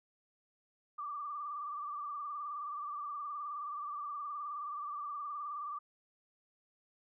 sine tone with vibrato, 1174.7 Hz, D6, in tune, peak -38 dBFS, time 0.98-5.79 s, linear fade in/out 10 ms, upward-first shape sine, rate 19 Hz, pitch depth 57 cents each way, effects none

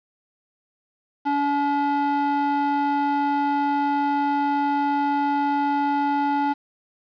square tone with band-pass filter, 285.6 Hz, D4, 48 cents flat, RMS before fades -22 dBFS, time 1.25-6.54 s, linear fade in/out 20 ms, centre 740 Hz, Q 2.1, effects resampled to 11025 Hz + 8-bit

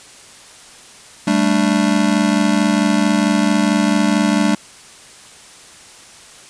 square chord, G suspended second, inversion none, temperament just, 196 / 220.5 / 294 Hz, G3 / A3 / D4, 0 / +4 / +2 cents, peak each -18 dBFS, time 1.27-4.55 s, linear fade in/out 5 ms, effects white hiss -41 dBFS RMS until 6.49 s + resampled to 22050 Hz

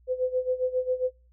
sine tone with tremolo, 508 Hz, B4, 49 cents sharp, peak -21 dBFS, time 0.07-1.11 s, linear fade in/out 50 ms, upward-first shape sine, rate 7.4 Hz, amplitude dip 85%, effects noise-tail reverb RT60 0.3 s tail -23 dB re dry + added 60 Hz sine -56 dBFS peak until 1.32 s

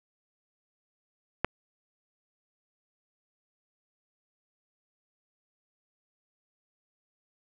click, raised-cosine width 0.5 ms, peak -9 dBFS, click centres 1.446 s, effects none

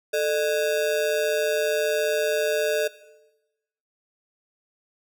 square ring-modulated tone, 522 Hz, C5, 4 cents flat, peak -19 dBFS, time 0.13-2.88 s, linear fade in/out 10 ms, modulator 82.6 Hz, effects noise-tail reverb RT60 1.0 s tail -18 dB re dry

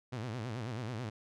sawtooth tone with vibrato, 116.9 Hz, A#2, 5 cents sharp, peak -33 dBFS, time 0.12-1.1 s, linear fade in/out 10 ms, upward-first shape sine, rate 9.2 Hz, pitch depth 180 cents each way, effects low-pass 6000 Hz 12 dB/octave

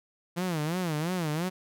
sawtooth tone with vibrato, 166.4 Hz, E3, 17 cents sharp, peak -24 dBFS, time 0.36-1.5 s, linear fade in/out 20 ms, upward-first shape sine, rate 2.9 Hz, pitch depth 190 cents each way, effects none

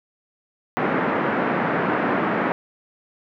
pink band-pass noise, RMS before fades -22 dBFS, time 0.77-2.52 s, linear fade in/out 0 ms, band 180 to 1900 Hz, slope 24 dB/octave, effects none

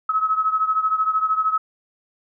sine beating tone pair, 1282 / 1295 Hz, E6 / E6, -49 / -31 cents, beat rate 13 Hz, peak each -19 / -23 dBFS, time 0.09-1.58 s, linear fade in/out 5 ms, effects none

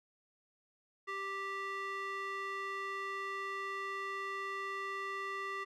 square tone with band-pass filter, 392 Hz, G4, in tune, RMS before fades -40 dBFS, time 1.07-5.65 s, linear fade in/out 20 ms, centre 1600 Hz, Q 2.7, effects none

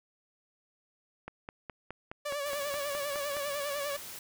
click train, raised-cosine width 0.5 ms, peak -25 dBFS, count 11, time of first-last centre 1.28-3.368 s, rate 4.79 Hz
sawtooth tone with vibrato, 573 Hz, D5, 43 cents flat, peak -29 dBFS, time 2.25-3.97 s, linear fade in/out 10 ms, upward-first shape sine, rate 10 Hz, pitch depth 57 cents each way
white noise, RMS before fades -44 dBFS, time 2.46-4.19 s, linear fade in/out 2 ms
effects none

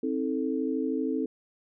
sine chord, A diminished, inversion first, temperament just, 264 / 316.8 / 440 Hz, C4 / Eb4 / A4, +16 / +31 / 0 cents, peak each -29 / -31 / -32 dBFS, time 0.03-1.26 s, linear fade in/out 5 ms, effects none

